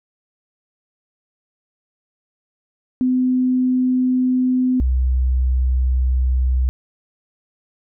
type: tone pair in turn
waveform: sine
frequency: 254.2 / 63.67 Hz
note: C4 / C2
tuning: -50 / -47 cents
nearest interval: 2 octaves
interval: 2397 cents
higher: first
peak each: -14 dBFS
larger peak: neither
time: 3.01-4.8 / 4.8-6.69 s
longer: second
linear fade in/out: 0 ms
effects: none